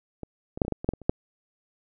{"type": "clicks", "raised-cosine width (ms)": 2, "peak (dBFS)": [-22, -21, -6, -22, -14, -13, -20, -8, -21, -30, -6], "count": 11, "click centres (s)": [0.233, 0.575, 0.618, 0.65, 0.681, 0.723, 0.845, 0.89, 0.936, 1.017, 1.095], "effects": []}